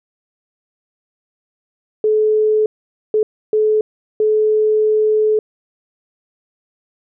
sine tone bursts at uneven times, 430 Hz, A4, 40 cents flat, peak -11 dBFS, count 4, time 2.04-2.66 / 3.14-3.23 / 3.53-3.81 / 4.2-5.39 s, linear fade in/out 2 ms, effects none

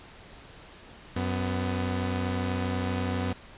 sawtooth tone pair together, 92.5 / 249.5 Hz, F#2 / B3, 0 / +18 cents, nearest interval octave + perfect fourth, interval 1718 cents, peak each -25 / -27 dBFS, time 1.16-3.33 s, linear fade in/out 5 ms, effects pink hiss -49 dBFS RMS until 3.57 s + resampled to 8000 Hz

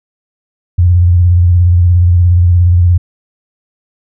sine tone with vibrato, 88 Hz, F2, 14 cents sharp, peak -4 dBFS, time 0.78-2.98 s, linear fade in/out 10 ms, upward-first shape sine, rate 17 Hz, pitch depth 58 cents each way, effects none

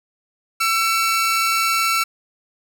sawtooth tone pair together, 1340.8 / 2255 Hz, E6 / C#7, +29 / +29 cents, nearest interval major sixth, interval 900 cents, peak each -14 / -20 dBFS, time 0.6-2.04 s, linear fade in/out 10 ms, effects none

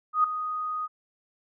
sine tone with ADSR envelope, 1244.5 Hz, D#6, in tune, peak -16 dBFS, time 0.13-0.88 s, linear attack 110 ms, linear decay 4 ms, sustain -12 dB, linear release 33 ms, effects none

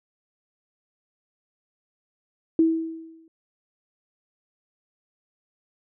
sine tone with exponential decay, 325.1 Hz, E4, 24 cents flat, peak -13 dBFS, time 2.59-3.28 s, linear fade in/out 2 ms, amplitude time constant 150 ms, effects none

